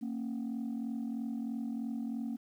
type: tone pair together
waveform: sine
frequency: 229 / 272.1 Hz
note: A#3 / C#4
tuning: -31 / -32 cents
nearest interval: minor third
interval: 299 cents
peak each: -34 / -37 dBFS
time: 0.01-2.37 s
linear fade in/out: 20 ms
effects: tanh soft clip ceiling -31 dBFS + 11-bit